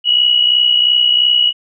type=tone with amplitude modulation; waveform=sine; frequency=2919 Hz; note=F#7; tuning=24 cents flat; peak=-6 dBFS; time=0.04-1.53 s; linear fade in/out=50 ms; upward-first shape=sine; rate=62.9 Hz; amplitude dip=60%; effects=none